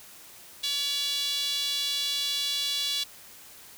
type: tone with high-pass filter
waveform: sawtooth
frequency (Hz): 568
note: C#5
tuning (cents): +42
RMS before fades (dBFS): -29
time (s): 0.63-3.04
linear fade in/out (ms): 10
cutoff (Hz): 3600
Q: 5.2
effects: white hiss -49 dBFS RMS until 3.77 s